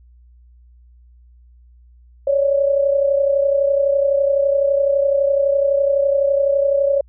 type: tone pair together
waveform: sine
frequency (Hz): 554.4 / 586.3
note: C#5 / D5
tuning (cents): 0 / -3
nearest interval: minor second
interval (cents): 97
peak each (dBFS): -14 / -21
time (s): 2.27-7.01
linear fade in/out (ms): 5
effects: added 60 Hz sine -45 dBFS peak until 7.08 s